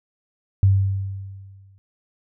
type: tone with exponential decay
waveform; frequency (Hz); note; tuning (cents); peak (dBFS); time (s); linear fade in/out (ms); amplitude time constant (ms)
sine; 97.3; G2; -12; -10; 0.63-1.78; 0; 250
effects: none